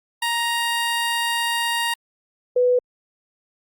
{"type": "tone pair in turn", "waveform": ["15% pulse", "sine"], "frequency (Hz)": [936, 495.8], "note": ["A#5", "B4"], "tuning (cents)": [7, 7], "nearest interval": "major seventh", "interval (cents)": 1100, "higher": "first", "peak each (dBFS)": -14, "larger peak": "neither", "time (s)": [[0.22, 1.94], [2.56, 2.79]], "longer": "first", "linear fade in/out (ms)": 5, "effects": ["Opus 48 kbps"]}